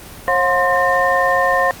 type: tone cluster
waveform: sine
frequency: 538 / 717 / 1049 / 1816 Hz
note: C5 / F5 / C6 / A#6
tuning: +48 / +45 / +4 / -46 cents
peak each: -18 dBFS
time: 0.28-1.71 s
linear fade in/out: 0 ms
effects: pink hiss -36 dBFS RMS until 1.8 s + Opus 24 kbps